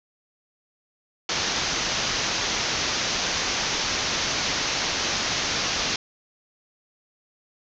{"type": "low-pass noise", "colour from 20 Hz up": "white", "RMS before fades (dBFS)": -26, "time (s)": [1.29, 5.96], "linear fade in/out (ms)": 2, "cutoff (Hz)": 6500, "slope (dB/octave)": 96, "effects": []}